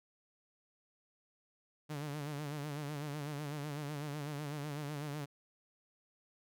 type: tone with vibrato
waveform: sawtooth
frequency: 146.83 Hz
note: D3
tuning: in tune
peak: -35 dBFS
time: 1.89-5.26 s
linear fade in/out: 20 ms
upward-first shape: sine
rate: 8 Hz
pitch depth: 76 cents each way
effects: none